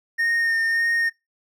triangle tone with vibrato, 1837 Hz, A#6, 26 cents flat, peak -17 dBFS, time 0.18-1.1 s, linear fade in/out 20 ms, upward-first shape sine, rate 1.7 Hz, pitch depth 16 cents each way, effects noise-tail reverb RT60 0.2 s tail -21 dB re dry

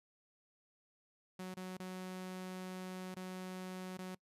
sawtooth tone with dropouts, 185 Hz, F#3, in tune, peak -39 dBFS, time 1.39-4.15 s, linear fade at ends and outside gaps 5 ms, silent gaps 1.542-1.569 / 1.771-1.798 / 3.145-3.165 / 3.973-3.987 s, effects noise-tail reverb RT60 0.1 s tail -24 dB re dry + resampled to 32000 Hz

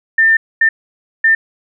sine tone bursts at uneven times, 1797 Hz, A6, 36 cents sharp, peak -7 dBFS, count 3, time 0.18-0.37 / 0.61-0.69 / 1.24-1.35 s, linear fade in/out 5 ms, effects none

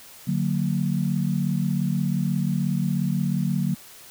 sine chord, D augmented, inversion none, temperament just, 146.83 / 183.54 / 229.4 Hz, D3 / F#3 / A#3, 0 / -14 / -28 cents, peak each -25 / -24 / -28 dBFS, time 0.27-3.75 s, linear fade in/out 10 ms, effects white hiss -46 dBFS RMS until 4.1 s

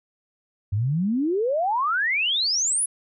sine exponential sweep, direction up, 94.6 to 10780 Hz, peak -20 dBFS, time 0.72-2.86 s, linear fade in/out 10 ms, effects none

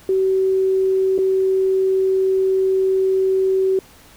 sine tone with dropouts, 380.7 Hz, F#4, 49 cents sharp, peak -14 dBFS, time 0.09-3.79 s, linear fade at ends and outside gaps 2 ms, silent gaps 1.18-1.187 s, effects pink hiss -47 dBFS RMS until 4.16 s

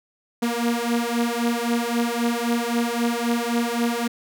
sawtooth beating tone pair, 234 / 237.8 Hz, A#3 / A#3, +7 / +35 cents, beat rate 3.8 Hz, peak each -20 dBFS, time 0.42-4.08 s, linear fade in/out 10 ms, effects none

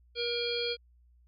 harmonic tone with a mistuned harmonic, 475.7 Hz, A#4, 35 cents sharp, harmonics 1 / 3 / 5 / 7 / 9 / 10, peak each -33 / -44 / -39 / -36 / -37 / -41 dBFS, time 0.15-0.77 s, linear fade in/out 50 ms, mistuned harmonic 7, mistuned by -27 cents, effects added 60 Hz sine -59 dBFS peak until 1.27 s

